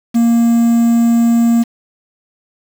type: tone with quantisation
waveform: triangle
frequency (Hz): 233.1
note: A#3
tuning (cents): 0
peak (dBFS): -6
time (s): 0.14-1.64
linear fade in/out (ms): 20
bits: 5
effects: none